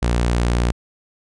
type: tone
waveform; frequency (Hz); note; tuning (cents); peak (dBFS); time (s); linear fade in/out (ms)
sawtooth; 59.3; A#1; +30; -12; 0.02-0.72; 10
effects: resampled to 22050 Hz